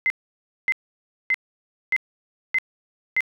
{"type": "tone bursts", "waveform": "sine", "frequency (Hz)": 2064, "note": "C7", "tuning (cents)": -24, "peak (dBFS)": -17, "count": 6, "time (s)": [0.06, 3.206], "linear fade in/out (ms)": 0, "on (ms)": 41, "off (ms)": 580, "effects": []}